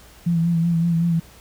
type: tone with vibrato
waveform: sine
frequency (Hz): 168.2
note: E3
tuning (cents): +35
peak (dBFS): -16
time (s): 0.26-1.2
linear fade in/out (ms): 10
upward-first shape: sine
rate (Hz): 5.3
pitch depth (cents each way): 39
effects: added 60 Hz sine -50 dBFS peak until 1.4 s + pink hiss -48 dBFS RMS until 1.4 s